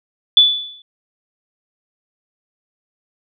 sine tone with exponential decay, 3466 Hz, A7, 27 cents flat, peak -3 dBFS, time 0.37-0.82 s, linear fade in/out 2 ms, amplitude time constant 97 ms, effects none

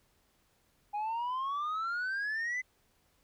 sine exponential sweep, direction up, 816 to 2044 Hz, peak -29 dBFS, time 0.93-2.62 s, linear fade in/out 20 ms, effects tanh soft clip ceiling -31 dBFS + pink hiss -71 dBFS RMS until 3.23 s

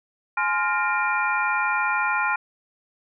sine tone cluster, 843 / 1039 / 1406 / 1840 / 2394 Hz, G#5 / C6 / F6 / A#6 / D7, +26 / -12 / +11 / -23 / +33 cents, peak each -27 / -27 / -24 / -31 / -28 dBFS, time 0.37-2.36 s, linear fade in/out 5 ms, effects none

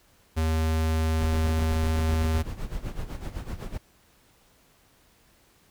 square tone, 79.8 Hz, D#2, 44 cents sharp, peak -23 dBFS, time 0.36-2.43 s, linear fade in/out 20 ms
brown noise with tremolo, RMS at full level -31 dBFS, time 1.2-3.78 s, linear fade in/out 10 ms, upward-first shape sine, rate 7.9 Hz, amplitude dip 75%
effects pink hiss -61 dBFS RMS until 5.7 s

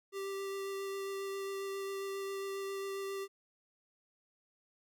square tone with vibrato, 392 Hz, G4, in tune, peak -38 dBFS, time 0.12-3.28 s, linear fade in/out 50 ms, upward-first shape sine, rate 7.4 Hz, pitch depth 9 cents each way, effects none

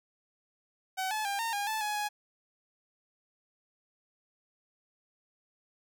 sawtooth tone with pitch steps, 756 / 861 / 800 / 915 / 813 / 874 / 840 / 834 Hz, F#5 / A5 / G5 / A#5 / G#5 / A5 / G#5 / G#5, +37 / -38 / +35 / -32 / -37 / -12 / +19 / +7 cents, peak -27 dBFS, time 0.97-2.09 s, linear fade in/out 20 ms, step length 140 ms, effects none

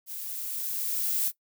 violet noise with level ramp, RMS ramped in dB -38 to -26 dBFS, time 0.06-1.32 s, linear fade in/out 50 ms, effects noise-tail reverb RT60 0.1 s tail -19 dB re dry

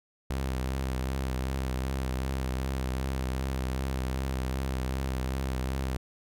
sawtooth tone with vibrato, 65.41 Hz, C2, in tune, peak -25 dBFS, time 0.3-5.97 s, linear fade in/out 5 ms, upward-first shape triangle, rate 2.6 Hz, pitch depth 46 cents each way, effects none

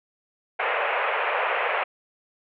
pink band-pass noise, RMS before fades -25 dBFS, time 0.59-1.84 s, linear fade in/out 10 ms, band 480 to 2700 Hz, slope 48 dB/octave, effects none

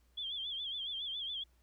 sine tone with vibrato, 3322 Hz, G#7, in tune, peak -37 dBFS, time 0.17-1.44 s, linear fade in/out 10 ms, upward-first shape sine, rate 7.2 Hz, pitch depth 100 cents each way, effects added 60 Hz sine -66 dBFS peak until 1.62 s + pink hiss -75 dBFS RMS until 1.62 s

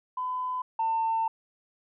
sine tone pair in turn, 1009 / 898.9 Hz, B5 / A5, +37 / +37 cents, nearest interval major second, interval 200 cents, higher first, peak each -28 / -23 dBFS, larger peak second, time 0.17-0.62 / 0.79-1.28 s, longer second, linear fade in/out 5 ms, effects tanh soft clip ceiling -20 dBFS

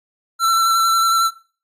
square tone with vibrato, 1344 Hz, E6, 33 cents sharp, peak -14 dBFS, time 0.39-1.31 s, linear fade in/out 50 ms, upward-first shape square, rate 11 Hz, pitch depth 14 cents each way, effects noise-tail reverb RT60 0.4 s tail -21 dB re dry + AAC 64 kbps

